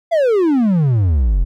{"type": "exponential sweep", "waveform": "triangle", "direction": "down", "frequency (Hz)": [698.5, 39.87], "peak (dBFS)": -9, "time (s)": [0.11, 1.45], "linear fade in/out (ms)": 20, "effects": []}